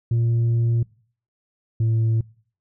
sine tone pair in turn, 116.54 / 112.57 Hz, A#2 / A2, 0 / +40 cents, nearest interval minor second, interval 60 cents, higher first, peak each -14 / -14 dBFS, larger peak neither, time 0.11-0.83 / 1.8-2.21 s, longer first, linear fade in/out 5 ms, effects noise-tail reverb RT60 0.5 s tail -25 dB re dry + tanh soft clip ceiling -16 dBFS

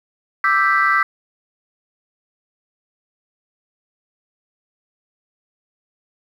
sine chord, E minor seventh, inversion third, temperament equal, 1174.7 / 1318.5 / 1568 / 1975.5 Hz, D6 / E6 / G6 / B6, 0 / 0 / 0 / 0 cents, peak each -18 dBFS, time 0.44-1.03 s, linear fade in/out 2 ms, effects tanh soft clip ceiling -5 dBFS + 8-bit

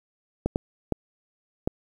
clicks, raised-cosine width 2 ms, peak -10 dBFS, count 4, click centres 0.46 / 0.559 / 0.923 / 1.675 s, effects 8-bit

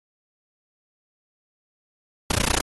pink noise with amplitude modulation, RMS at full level -18 dBFS, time 2.3-2.61 s, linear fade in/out 5 ms, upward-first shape sine, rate 29.9 Hz, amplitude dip 100%, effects AAC 32 kbps

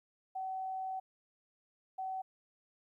sine tone bursts at uneven times, 758 Hz, F#5, 42 cents sharp, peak -36 dBFS, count 2, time 0.35-1 / 1.98-2.22 s, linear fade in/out 10 ms, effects 13-bit

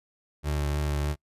30% pulse tone with vibrato, 73.4 Hz, D2, in tune, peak -23 dBFS, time 0.43-1.16 s, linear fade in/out 50 ms, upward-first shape sine, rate 3.2 Hz, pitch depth 22 cents each way, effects noise-tail reverb RT60 0.1 s tail -26 dB re dry + resampled to 32000 Hz

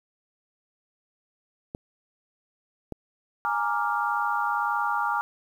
clicks, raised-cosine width 2 ms, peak -20 dBFS, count 2, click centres 1.749 / 2.923 s
sine chord, Bb dominant seventh, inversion third, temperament equal, 830.6 / 932.3 / 1174.7 / 1396.9 Hz, Ab5 / Bb5 / D6 / F6, 0 / 0 / 0 / 0 cents, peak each -29 dBFS, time 3.45-5.21 s, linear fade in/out 0 ms
effects 9-bit

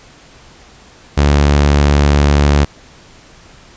sawtooth tone, 72.2 Hz, D2, 29 cents flat, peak -4 dBFS, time 1.17-2.65 s, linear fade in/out 10 ms, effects pink hiss -42 dBFS RMS until 3.76 s + resampled to 16000 Hz

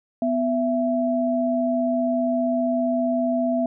sine tone pair together, 249.1 / 666 Hz, B3 / E5, +15 / +18 cents, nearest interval octave + perfect fourth, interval 1703 cents, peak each -22 dBFS, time 0.22-3.66 s, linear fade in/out 2 ms, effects none

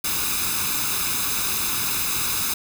white noise with comb filter, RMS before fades -24 dBFS, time 0.04-2.54 s, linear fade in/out 5 ms, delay 0.79 ms, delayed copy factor +0.7, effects none

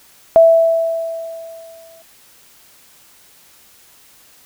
sine tone with exponential decay, 659.3 Hz, E5, in tune, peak -3 dBFS, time 0.36-2.02 s, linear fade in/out 0 ms, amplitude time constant 360 ms, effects white hiss -48 dBFS RMS until 4.45 s

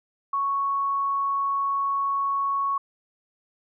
sine tone, 1108.7 Hz, C#6, in tune, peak -22 dBFS, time 0.33-2.78 s, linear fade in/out 5 ms, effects none

